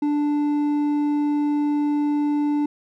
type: tone with hard clipping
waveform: sine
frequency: 293.7 Hz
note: D4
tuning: in tune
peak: -20 dBFS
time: 0.02-2.66 s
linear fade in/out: 5 ms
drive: 5 dB
effects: none